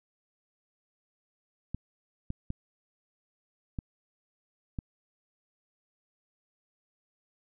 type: clicks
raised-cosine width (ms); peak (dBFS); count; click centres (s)
5; -21; 5; 1.746 / 2.304 / 2.504 / 3.788 / 4.788
effects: none